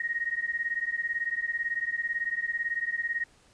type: beating tone pair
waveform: sine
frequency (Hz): 1864.7 / 1882.7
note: A#6 / A#6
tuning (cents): 0 / +17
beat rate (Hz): 18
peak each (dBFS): -31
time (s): 0-3.24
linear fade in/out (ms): 5
effects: pink hiss -61 dBFS RMS until 3.53 s + resampled to 22050 Hz